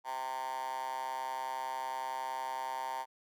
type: tone with high-pass filter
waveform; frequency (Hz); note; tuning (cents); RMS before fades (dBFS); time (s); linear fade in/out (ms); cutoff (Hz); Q
10% pulse; 130.81; C3; 0; -38; 0.04-3.06; 50; 900; 7.5
effects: none